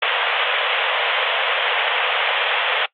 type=band-pass noise; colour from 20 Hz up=white; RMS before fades=-20 dBFS; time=0.02-2.86 s; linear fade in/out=5 ms; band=460 to 3400 Hz; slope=96 dB/octave; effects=noise-tail reverb RT60 0.1 s tail -22 dB re dry + AAC 48 kbps